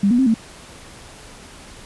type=tone with pitch steps; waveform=sine; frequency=199.6 / 242 / 264.4 / 224.4 Hz; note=G3 / B3 / C4 / A3; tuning=+32 / -35 / +18 / +34 cents; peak=-12 dBFS; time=0.03-0.342 s; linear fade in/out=5 ms; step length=78 ms; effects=pink hiss -41 dBFS RMS until 1.85 s + resampled to 24000 Hz